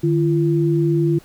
sine tone pair together, 151.6 / 339.6 Hz, D#3 / F4, -45 / -48 cents, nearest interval octave + major second, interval 1397 cents, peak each -17 dBFS, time 0.03-1.19 s, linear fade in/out 10 ms, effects pink hiss -49 dBFS RMS until 1.24 s

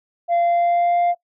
sine tone with pitch glide, 689 to 698.6 Hz, F5 to F5, -24 to 0 cents, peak -12 dBFS, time 0.28-1.15 s, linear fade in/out 50 ms, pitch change +24 cents, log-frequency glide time 0.41-0.99 s, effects noise-tail reverb RT60 0.1 s tail -19 dB re dry + tanh soft clip ceiling -14 dBFS

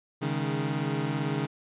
25% pulse chord, C# suspended second, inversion none, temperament equal with one note detuned, 137.63 / 155.56 / 207.7 Hz, C#3 / D#3 / G#3, -12 / 0 / 0 cents, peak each -27 / -27 / -32 dBFS, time 0.21-1.47 s, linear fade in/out 20 ms, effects resampled to 8000 Hz

